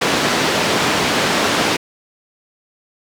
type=band-pass noise; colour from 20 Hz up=pink; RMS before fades=-17 dBFS; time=0.01-1.77 s; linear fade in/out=10 ms; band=220 to 5300 Hz; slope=12 dB/octave; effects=none